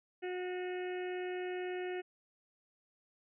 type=harmonic tone; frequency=363.6 Hz; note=F#4; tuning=30 cents flat; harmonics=1 / 2 / 4 / 5 / 6 / 7 / 8; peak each=-37 / -46 / -52 / -49 / -53 / -53 / -56 dBFS; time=0.22-2.02 s; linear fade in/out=20 ms; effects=none